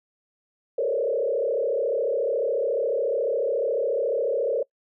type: tone with frequency modulation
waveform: sine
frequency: 506 Hz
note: B4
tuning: 42 cents sharp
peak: -21 dBFS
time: 0.78-4.63 s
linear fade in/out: 5 ms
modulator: 34.1 Hz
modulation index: 2.1
effects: noise-tail reverb RT60 0.1 s tail -24 dB re dry